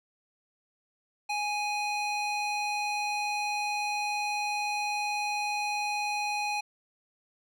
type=tone with band-pass filter; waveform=square; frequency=830.6 Hz; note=G#5; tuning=in tune; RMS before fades=-31 dBFS; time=1.29-6.61 s; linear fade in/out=10 ms; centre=2600 Hz; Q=0.79; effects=none